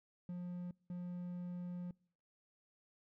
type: tone bursts at uneven times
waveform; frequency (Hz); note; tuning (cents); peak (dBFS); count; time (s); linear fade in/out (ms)
triangle; 177.4; F3; +27; -39; 2; 0.29-0.71 / 0.9-1.91; 2
effects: noise-tail reverb RT60 0.6 s tail -26 dB re dry